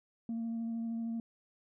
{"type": "tone with vibrato", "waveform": "sine", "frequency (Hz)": 229.2, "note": "A#3", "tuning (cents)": -29, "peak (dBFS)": -32, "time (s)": [0.29, 1.2], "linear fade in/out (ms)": 2, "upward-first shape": "triangle", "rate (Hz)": 13, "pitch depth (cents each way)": 16, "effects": ["tanh soft clip ceiling -32 dBFS"]}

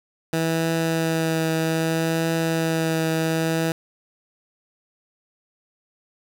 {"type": "tone with vibrato", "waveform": "15% pulse", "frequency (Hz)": 162.6, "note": "E3", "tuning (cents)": -23, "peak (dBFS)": -14, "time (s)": [0.33, 3.72], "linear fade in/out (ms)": 2, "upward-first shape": "triangle", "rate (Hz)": 0.63, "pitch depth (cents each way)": 17, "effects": ["8-bit"]}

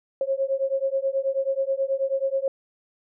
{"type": "beating tone pair", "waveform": "sine", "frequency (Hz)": [536, 545.3], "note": ["C5", "C#5"], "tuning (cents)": [42, -29], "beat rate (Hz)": 9.3, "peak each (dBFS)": -25, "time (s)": [0.21, 2.48], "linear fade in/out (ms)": 2, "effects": []}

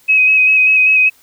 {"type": "tone with vibrato", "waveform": "sine", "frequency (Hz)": 2538, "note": "D#7", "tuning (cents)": 34, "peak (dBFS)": -7, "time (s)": [0.08, 1.1], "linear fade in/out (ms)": 20, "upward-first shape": "square", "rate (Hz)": 5.1, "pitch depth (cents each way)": 17, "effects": ["white hiss -50 dBFS RMS until 1.22 s"]}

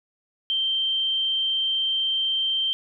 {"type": "tone", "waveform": "sine", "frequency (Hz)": 3136, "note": "G7", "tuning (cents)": 0, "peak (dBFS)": -21, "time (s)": [0.5, 2.73], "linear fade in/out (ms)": 0, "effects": []}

